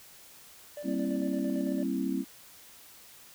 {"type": "tone with tremolo", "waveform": "triangle", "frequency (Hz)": 587, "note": "D5", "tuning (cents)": -1, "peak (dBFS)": -35, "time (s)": [0.77, 1.83], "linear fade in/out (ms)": 2, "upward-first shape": "square", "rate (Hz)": 8.9, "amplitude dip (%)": 50}
{"type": "chord", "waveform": "sine", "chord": "C dominant seventh", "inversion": "second", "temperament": "equal with one note detuned", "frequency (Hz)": [196, 233.1, 267.9, 329.6], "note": ["G3", "Bb3", "C4", "E4"], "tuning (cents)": [0, 0, 41, 0], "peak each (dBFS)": [-34, -36, -31, -35], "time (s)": [0.83, 2.25], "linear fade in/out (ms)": 50}
{"effects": ["white hiss -53 dBFS RMS until 3.34 s"]}